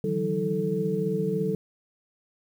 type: tone cluster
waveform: sine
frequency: 151.9 / 166.4 / 189.7 / 323.6 / 439.2 Hz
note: D#3 / E3 / F#3 / E4 / A4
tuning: -41 / +17 / +43 / -32 / -3 cents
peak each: -33 / -32 / -29 / -36 / -27 dBFS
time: 0.04-1.55 s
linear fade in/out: 2 ms
effects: 9-bit